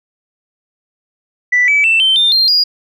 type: tone with pitch steps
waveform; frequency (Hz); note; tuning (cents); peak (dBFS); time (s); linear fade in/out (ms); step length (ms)
sine; 1975.5 / 2296 / 2668 / 3100 / 3602 / 4186 / 4864; B6 / D7 / E7 / G7 / A7 / C8 / D#8; 0 / -40 / +20 / -20 / +40 / 0 / -40; -7; 1.52-2.64; 10; 160
effects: tanh soft clip ceiling -4 dBFS